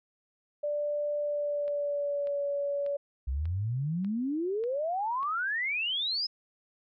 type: tone with pitch glide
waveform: sine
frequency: 588 to 568.3 Hz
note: D5 to C#5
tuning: +2 to +43 cents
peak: -28 dBFS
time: 0.63-2.97 s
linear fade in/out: 10 ms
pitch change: -59 cents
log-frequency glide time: 1.19-2.43 s
type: click train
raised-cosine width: 0.3 ms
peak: -35 dBFS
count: 7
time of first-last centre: 1.68-5.23 s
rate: 1.69 Hz
type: exponential sweep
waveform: sine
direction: up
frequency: 61.74 to 5190 Hz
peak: -28 dBFS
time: 3.27-6.27 s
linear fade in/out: 10 ms
effects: none